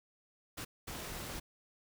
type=noise bursts at uneven times; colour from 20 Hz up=pink; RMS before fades=-43 dBFS; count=2; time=0.57-0.65 / 0.87-1.4 s; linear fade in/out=10 ms; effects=none